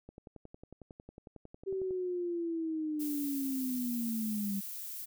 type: click train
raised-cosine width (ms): 2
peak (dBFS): -35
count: 21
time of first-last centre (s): 0.09-1.908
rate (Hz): 11
type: linear sweep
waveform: sine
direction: down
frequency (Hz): 388.5 to 194.5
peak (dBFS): -32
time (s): 1.66-4.61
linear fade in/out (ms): 20
type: noise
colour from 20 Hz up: violet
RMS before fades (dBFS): -42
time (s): 2.99-5.06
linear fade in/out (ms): 20
effects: none